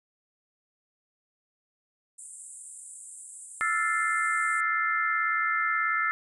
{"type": "band-pass noise", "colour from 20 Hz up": "white", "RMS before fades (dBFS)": -45, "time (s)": [2.18, 4.61], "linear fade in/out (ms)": 10, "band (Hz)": [7500, 9700], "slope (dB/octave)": 96}
{"type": "chord", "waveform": "sine", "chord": "F major seventh", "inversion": "third", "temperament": "equal", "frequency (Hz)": [1318.5, 1396.9, 1760, 2093], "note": ["E6", "F6", "A6", "C7"], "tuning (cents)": [0, 0, 0, 0], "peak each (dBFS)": [-28, -33, -29, -30], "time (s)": [3.61, 6.11], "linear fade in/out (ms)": 0}
{"effects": []}